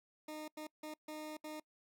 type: tone bursts at uneven times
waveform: 20% pulse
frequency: 306.9 Hz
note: D#4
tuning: 24 cents flat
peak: -39 dBFS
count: 5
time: 0.28-0.48 / 0.57-0.67 / 0.83-0.94 / 1.08-1.37 / 1.44-1.6 s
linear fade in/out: 5 ms
effects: noise-tail reverb RT60 0.1 s tail -24 dB re dry